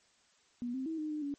sine tone with pitch steps, 241.9 / 262.6 / 322.3 / 307.1 / 302.7 / 284.2 Hz, B3 / C4 / E4 / D#4 / D#4 / C#4, -36 / +6 / -39 / -23 / -48 / +43 cents, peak -34 dBFS, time 0.62-1.34 s, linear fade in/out 0 ms, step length 120 ms, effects white hiss -68 dBFS RMS until 1.38 s + MP3 32 kbps

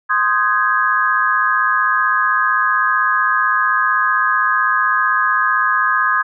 sine chord, Ab major seventh, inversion first, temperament equal with one note detuned, 1046.5 / 1244.5 / 1545.5 / 1661.2 Hz, C6 / Eb6 / G6 / Ab6, 0 / 0 / -25 / 0 cents, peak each -19 / -17 / -22 / -17 dBFS, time 0.09-6.23 s, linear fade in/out 20 ms, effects none

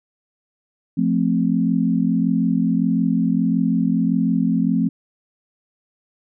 sine chord, F major, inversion none, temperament equal, 174.61 / 220 / 261.6 Hz, F3 / A3 / C4, 0 / 0 / 0 cents, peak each -20 dBFS, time 0.97-4.89 s, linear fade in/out 10 ms, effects none

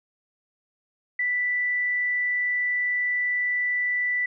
sine tone, 1975.5 Hz, B6, in tune, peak -22 dBFS, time 1.19-4.26 s, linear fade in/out 5 ms, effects none

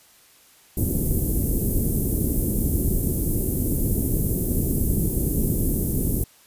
pink band-stop noise, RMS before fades -22 dBFS, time 0.77-6.24 s, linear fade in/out 5 ms, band 370 to 11000 Hz, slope 24 dB/octave, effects white hiss -54 dBFS RMS until 6.46 s + resampled to 32000 Hz

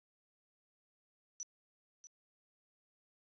sine tone with echo, 5930 Hz, F#8, 3 cents sharp, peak -40 dBFS, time 1.4-1.43 s, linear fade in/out 0 ms, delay 640 ms, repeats 1, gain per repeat -12 dB, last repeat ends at 2.07 s, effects resampled to 16000 Hz + 13-bit

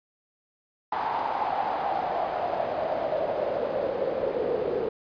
pink noise with band-pass filter sweep, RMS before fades -28 dBFS, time 0.92-4.89 s, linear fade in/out 5 ms, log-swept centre 900 to 450 Hz, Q 6.3, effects resampled to 11025 Hz

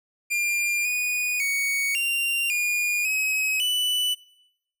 45% pulse tone with pitch steps, 2399 / 2466 / 2233 / 2774 / 2434 / 2548 / 2979 Hz, D7 / D#7 / C#7 / F7 / D#7 / D#7 / F#7, +36 / -16 / +12 / -12 / -39 / +41 / +11 cents, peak -22 dBFS, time 0.3-4.15 s, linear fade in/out 20 ms, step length 550 ms, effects noise-tail reverb RT60 0.8 s tail -21 dB re dry

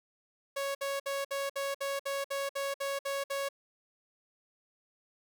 sawtooth tone bursts, 554.4 Hz, C#5, in tune, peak -28 dBFS, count 12, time 0.56-3.489 s, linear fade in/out 10 ms, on 190 ms, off 59 ms, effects none

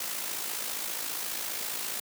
white noise with amplitude modulation, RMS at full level -32 dBFS, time 0-2 s, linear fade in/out 5 ms, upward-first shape sine, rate 54.8 Hz, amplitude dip 50%, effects high-pass 200 Hz 12 dB/octave

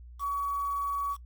sine tone with quantisation, 1131 Hz, C#6, 34 cents sharp, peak -28 dBFS, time 0.19-1.17 s, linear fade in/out 50 ms, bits 8, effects noise-tail reverb RT60 0.1 s tail -19 dB re dry + added 60 Hz sine -45 dBFS peak until 1.25 s

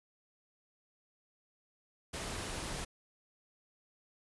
pink noise, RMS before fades -40 dBFS, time 2.13-2.85 s, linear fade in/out 10 ms, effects resampled to 24000 Hz

